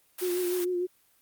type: high-pass noise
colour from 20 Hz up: white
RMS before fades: -37 dBFS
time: 0.18-0.65 s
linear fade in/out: 10 ms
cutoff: 600 Hz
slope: 24 dB/octave
type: tone with vibrato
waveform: sine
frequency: 358.3 Hz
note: F4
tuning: 44 cents sharp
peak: -26 dBFS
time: 0.21-0.87 s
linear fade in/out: 20 ms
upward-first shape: sine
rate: 6.6 Hz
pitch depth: 35 cents each way
effects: white hiss -65 dBFS RMS until 1.21 s + Opus 32 kbps